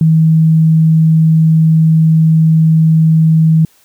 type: tone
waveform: sine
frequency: 160 Hz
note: D#3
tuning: 49 cents sharp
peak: -5 dBFS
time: 0.01-3.65 s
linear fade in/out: 2 ms
effects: white hiss -50 dBFS RMS until 3.84 s